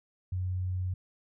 sine tone, 91.8 Hz, F#2, 13 cents flat, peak -29 dBFS, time 0.32-0.94 s, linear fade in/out 5 ms, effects none

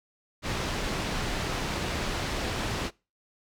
pink low-pass noise, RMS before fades -31 dBFS, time 0.42-2.91 s, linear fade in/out 50 ms, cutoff 5400 Hz, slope 12 dB/octave, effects noise-tail reverb RT60 0.3 s tail -24 dB re dry

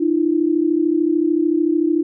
sine tone pair together, 305.6 / 339.1 Hz, D#4 / E4, -31 / +49 cents, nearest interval major second, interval 180 cents, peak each -17 dBFS, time 0-2.03 s, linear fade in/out 10 ms, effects none

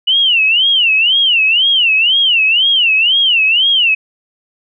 sine tone with vibrato, 2894 Hz, F#7, 39 cents flat, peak -8 dBFS, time 0.07-3.95 s, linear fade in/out 10 ms, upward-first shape sine, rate 2 Hz, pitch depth 220 cents each way, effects none

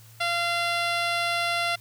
10% pulse tone with low-pass filter, 689 Hz, F5, 24 cents flat, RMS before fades -26 dBFS, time 0.2-1.76 s, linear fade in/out 10 ms, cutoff 8600 Hz, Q 0.52, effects added 113 Hz sine -49 dBFS peak until 1.8 s + white hiss -54 dBFS RMS until 1.8 s

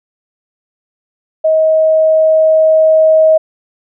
sine tone with level ramp, 633 Hz, D#5, 30 cents sharp, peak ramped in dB -7 to -4 dBFS, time 1.44-3.38 s, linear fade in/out 10 ms, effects none

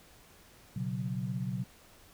sine chord, B suspended second, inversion none, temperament equal with one note detuned, 122.05 / 138.59 / 185 Hz, B2 / C#3 / F#3, -20 / 0 / 0 cents, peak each -36 / -37 / -36 dBFS, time 0.76-1.64 s, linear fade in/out 5 ms, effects pink hiss -58 dBFS RMS until 2.13 s

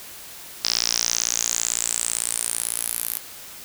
sawtooth tone with band-pass filter sweep, 57.9 Hz, A#1, 11 cents flat, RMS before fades -25 dBFS, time 0.64-3.18 s, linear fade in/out 0 ms, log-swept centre 5100 to 12000 Hz, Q 6.5, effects white hiss -40 dBFS RMS until 3.64 s

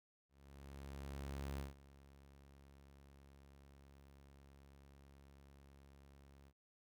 sawtooth tone with ADSR envelope, 69.2 Hz, C#2, 2 cents flat, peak -38 dBFS, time 0.29-6.53 s, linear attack 1300 ms, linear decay 150 ms, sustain -19 dB, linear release 56 ms, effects none

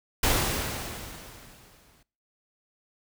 pink noise with exponential decay, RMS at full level -22 dBFS, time 0.23-2.03 s, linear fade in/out 5 ms, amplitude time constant 390 ms, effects noise-tail reverb RT60 0.4 s tail -22 dB re dry

